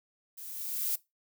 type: noise with level ramp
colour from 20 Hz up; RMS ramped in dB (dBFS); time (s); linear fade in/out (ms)
violet; -45 to -29; 0.37-0.96; 10
effects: noise-tail reverb RT60 0.2 s tail -20 dB re dry